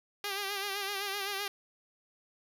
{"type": "tone with vibrato", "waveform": "5% pulse", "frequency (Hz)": 399, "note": "G4", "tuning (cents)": 31, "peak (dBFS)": -22, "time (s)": [0.24, 1.48], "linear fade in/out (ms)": 2, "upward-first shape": "sine", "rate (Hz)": 7.8, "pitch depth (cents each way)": 58, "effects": []}